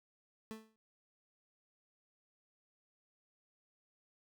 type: tone with exponential decay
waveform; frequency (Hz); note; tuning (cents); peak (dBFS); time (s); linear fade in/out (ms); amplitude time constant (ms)
30% pulse; 220; A3; 0; -38; 0.51-0.76; 0; 54
effects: none